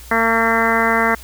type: harmonic tone with a mistuned harmonic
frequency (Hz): 227.4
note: A#3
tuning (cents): -43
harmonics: 1 / 2 / 3 / 4 / 5 / 6 / 7 / 8 / 9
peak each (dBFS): -22 / -22 / -22 / -22 / -22 / -22 / -22 / -22 / -22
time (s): 0.11-1.15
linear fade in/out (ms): 5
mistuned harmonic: 9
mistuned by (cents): -16
effects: added 60 Hz sine -37 dBFS peak until 1.23 s + white hiss -41 dBFS RMS until 1.23 s